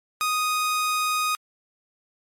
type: tone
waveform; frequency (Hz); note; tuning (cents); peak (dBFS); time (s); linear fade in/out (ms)
sawtooth; 1244.5; D#6; 0; -18; 0.21-1.35; 0
effects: MP3 64 kbps